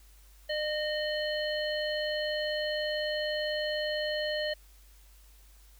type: harmonic tone with a mistuned harmonic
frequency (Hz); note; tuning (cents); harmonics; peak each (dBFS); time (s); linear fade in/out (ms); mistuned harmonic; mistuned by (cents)
606; D#5; -46; 1 / 3 / 5 / 7; -31 / -36 / -38 / -39; 0.49-4.54; 10; 3; +25
effects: added 50 Hz sine -54 dBFS peak until 5.79 s + white hiss -62 dBFS RMS until 5.79 s